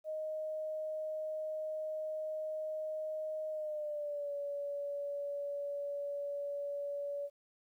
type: tone with pitch glide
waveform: sine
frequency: 622.3 to 570.7 Hz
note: D#5 to D5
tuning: 0 to -50 cents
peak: -36 dBFS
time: 0.04-7.3 s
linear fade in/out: 50 ms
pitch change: -150 cents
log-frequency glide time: 3.5-4.33 s
effects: 12-bit